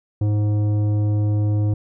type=tone with tanh clipping; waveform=sine; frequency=104.7 Hz; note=G#2; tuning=15 cents sharp; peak=-18 dBFS; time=0.21-1.74 s; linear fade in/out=5 ms; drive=11 dB; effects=none